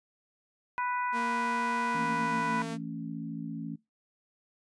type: harmonic tone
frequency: 493.9 Hz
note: B4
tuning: in tune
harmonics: 2 / 3 / 4 / 5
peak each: -30 / -36 / -41 / -42 dBFS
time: 0.78-2.62 s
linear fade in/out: 0 ms
type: tone with pitch glide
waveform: sawtooth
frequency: 233.1 to 226.6 Hz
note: A#3 to A#3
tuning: 0 to -49 cents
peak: -30 dBFS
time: 1.12-2.78 s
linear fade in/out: 50 ms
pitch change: -49 cents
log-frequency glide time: 2.08-2.56 s
type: chord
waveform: sine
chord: A major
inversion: second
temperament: equal with one note detuned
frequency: 164.81 / 222.7 / 277.2 Hz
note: E3 / A3 / C#4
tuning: 0 / +21 / 0 cents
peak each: -39 / -39 / -39 dBFS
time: 1.94-3.76 s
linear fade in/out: 10 ms
effects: noise-tail reverb RT60 0.2 s tail -22 dB re dry + resampled to 22050 Hz